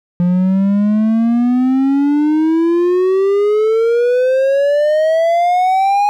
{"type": "exponential sweep", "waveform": "triangle", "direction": "up", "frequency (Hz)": [174.61, 830.6], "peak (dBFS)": -8, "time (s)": [0.2, 6.09], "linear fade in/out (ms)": 0, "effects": []}